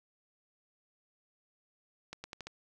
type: accelerating click train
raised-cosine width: 0.2 ms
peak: -25 dBFS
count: 5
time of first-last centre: 2.13-2.47 s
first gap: 110 ms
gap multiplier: 0.83
effects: 11-bit